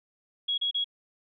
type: tone bursts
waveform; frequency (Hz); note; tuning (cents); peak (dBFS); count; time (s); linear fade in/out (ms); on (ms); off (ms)
sine; 3322; G#7; 0; -25; 3; 0.48-0.844; 10; 100; 32
effects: none